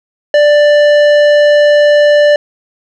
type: tone with tanh clipping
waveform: sine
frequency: 589 Hz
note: D5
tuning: 5 cents sharp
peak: -6 dBFS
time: 0.34-2.36 s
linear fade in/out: 2 ms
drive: 13 dB
effects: none